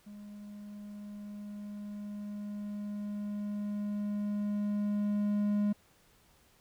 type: tone with level ramp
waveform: triangle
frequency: 206.4 Hz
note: G#3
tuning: 10 cents flat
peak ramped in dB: -43 to -24 dBFS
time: 0.06-5.73 s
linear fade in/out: 10 ms
effects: pink hiss -65 dBFS RMS until 6.6 s